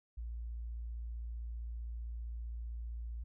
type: tone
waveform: sine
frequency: 57.7 Hz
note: A#1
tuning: 17 cents flat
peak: -39 dBFS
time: 0.17-3.24 s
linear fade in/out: 10 ms
effects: none